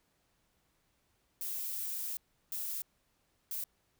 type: noise bursts at uneven times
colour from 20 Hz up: violet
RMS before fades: -38 dBFS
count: 3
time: 1.41-2.17 / 2.52-2.82 / 3.51-3.64 s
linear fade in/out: 2 ms
effects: pink hiss -75 dBFS RMS until 3.99 s